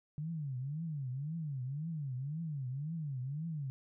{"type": "tone with vibrato", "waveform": "sine", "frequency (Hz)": 144.7, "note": "D3", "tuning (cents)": -25, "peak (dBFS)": -36, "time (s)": [0.18, 3.7], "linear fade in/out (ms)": 0, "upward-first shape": "triangle", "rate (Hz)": 1.9, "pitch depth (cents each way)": 280, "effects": []}